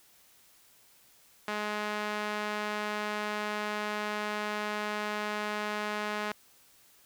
sawtooth tone with band-pass filter, 210 Hz, G#3, 19 cents sharp, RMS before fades -34 dBFS, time 1.48-6.32 s, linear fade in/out 2 ms, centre 1600 Hz, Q 0.72, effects white hiss -61 dBFS RMS until 7.05 s

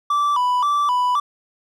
triangle tone with vibrato, 1074 Hz, C6, 45 cents sharp, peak -14 dBFS, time 0.1-1.2 s, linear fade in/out 5 ms, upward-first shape square, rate 1.9 Hz, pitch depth 140 cents each way, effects none

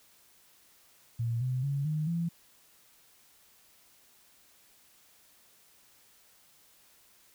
sine tone with pitch steps, 116.54 / 127.82 / 140.2 / 153.78 / 168.66 Hz, A#2 / C3 / C#3 / D#3 / E3, 0 / -40 / +20 / -20 / +40 cents, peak -28 dBFS, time 1.19-2.29 s, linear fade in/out 10 ms, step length 220 ms, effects white hiss -62 dBFS RMS until 7.34 s

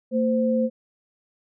sine tone pair together, 227.2 / 518 Hz, A#3 / C5, -44 / -17 cents, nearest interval octave + major second, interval 1427 cents, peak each -21 / -22 dBFS, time 0.11-0.7 s, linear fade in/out 50 ms, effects none

